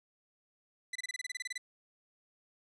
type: tone bursts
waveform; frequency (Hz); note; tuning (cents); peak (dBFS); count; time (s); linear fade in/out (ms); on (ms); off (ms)
sawtooth; 2000; B6; +21; -32; 13; 0.93-1.579; 5; 25; 27
effects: resampled to 22050 Hz